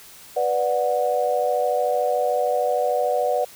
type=chord; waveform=sine; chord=B minor; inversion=none; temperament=equal with one note detuned; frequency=493.9 / 587.3 / 733.2 Hz; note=B4 / D5 / F#5; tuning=0 / 0 / -16 cents; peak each=-23 dBFS; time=0.36-3.45 s; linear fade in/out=10 ms; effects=white hiss -45 dBFS RMS until 3.55 s